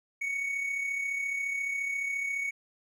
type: tone with amplitude modulation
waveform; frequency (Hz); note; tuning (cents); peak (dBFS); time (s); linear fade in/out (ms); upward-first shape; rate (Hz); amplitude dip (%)
triangle; 2228; C#7; +8; -26; 0.21-2.51; 10; sine; 34.4; 45
effects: none